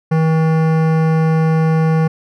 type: tone with hard clipping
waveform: sine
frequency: 160 Hz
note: D#3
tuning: 49 cents sharp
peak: -13 dBFS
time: 0.11-2.08 s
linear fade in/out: 10 ms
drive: 17 dB
effects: none